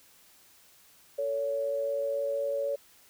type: tone pair together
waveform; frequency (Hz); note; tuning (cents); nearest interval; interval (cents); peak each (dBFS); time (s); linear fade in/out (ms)
sine; 446.9 / 563; A4 / C#5; +27 / +27; major third; 400; -36 / -28; 1.18-2.76; 10
effects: white hiss -59 dBFS RMS until 3.09 s